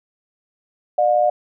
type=tone pair together; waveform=sine; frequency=602 / 717.4 Hz; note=D5 / F5; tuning=+43 / +46 cents; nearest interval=minor third; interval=303 cents; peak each=-16 dBFS; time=0.98-1.3 s; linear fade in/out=5 ms; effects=none